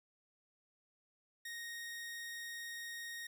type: tone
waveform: sawtooth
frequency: 1864.7 Hz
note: A#6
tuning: in tune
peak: -40 dBFS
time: 1.45-3.27 s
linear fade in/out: 5 ms
effects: none